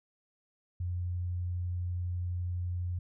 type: tone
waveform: sine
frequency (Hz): 88.8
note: F2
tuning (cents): +29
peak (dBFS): -31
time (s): 0.8-2.99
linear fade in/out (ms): 5
effects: none